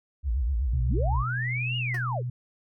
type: tone with vibrato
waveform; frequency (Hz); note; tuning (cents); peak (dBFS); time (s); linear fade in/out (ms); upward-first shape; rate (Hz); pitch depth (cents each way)
sine; 62.6; B1; +24; -23; 0.23-1.25; 50; sine; 8; 240
type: tone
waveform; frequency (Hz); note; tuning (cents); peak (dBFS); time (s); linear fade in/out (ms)
sine; 123.47; B2; 0; -28; 0.73-2.3; 5
type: linear two-way sweep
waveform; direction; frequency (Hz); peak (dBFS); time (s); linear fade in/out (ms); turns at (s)
sine; up then down; 38.89 to 2902 to 329.6; -29; 0.86-2.23; 50; 1.77
type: tone with exponential decay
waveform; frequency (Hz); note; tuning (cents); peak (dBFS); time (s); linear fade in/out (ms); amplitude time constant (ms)
10% pulse; 359.6; F#4; -49; -28; 1.94-2.04; 5; 21
effects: none